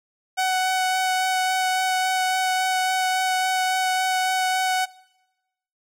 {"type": "tone with vibrato", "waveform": "sawtooth", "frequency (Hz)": 747, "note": "F#5", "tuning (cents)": 16, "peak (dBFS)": -16, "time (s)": [0.37, 4.86], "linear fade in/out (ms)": 20, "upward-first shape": "sine", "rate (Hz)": 3.6, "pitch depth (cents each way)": 9, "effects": ["noise-tail reverb RT60 1.0 s tail -23 dB re dry", "low-pass 12000 Hz 12 dB/octave"]}